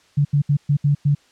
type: tone bursts at uneven times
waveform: sine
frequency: 144.1 Hz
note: D3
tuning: 33 cents flat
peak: -13 dBFS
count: 6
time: 0.17-0.25 / 0.33-0.42 / 0.49-0.57 / 0.69-0.77 / 0.84-0.95 / 1.05-1.15 s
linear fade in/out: 10 ms
effects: white hiss -56 dBFS RMS until 1.31 s + low-pass 6000 Hz 12 dB/octave